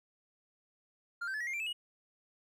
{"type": "tone with pitch steps", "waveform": "triangle", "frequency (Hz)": [1400, 1553.4, 1723.6, 1912.5, 2122, 2355, 2612, 2899], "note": ["F6", "G6", "A6", "A#6", "C7", "D7", "E7", "F#7"], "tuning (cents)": [4, -16, -36, 44, 24, 4, -17, -36], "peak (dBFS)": -33, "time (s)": [1.21, 1.73], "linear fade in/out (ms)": 10, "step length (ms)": 65, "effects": []}